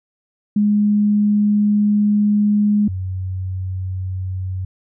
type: tone pair in turn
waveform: sine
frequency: 207.7 / 93.27 Hz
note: G#3 / F#2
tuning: 0 / +14 cents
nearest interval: octave + major second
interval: 1386 cents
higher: first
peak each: -12 / -21 dBFS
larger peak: first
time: 0.56-2.88 / 2.88-4.65 s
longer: first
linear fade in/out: 5 ms
effects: none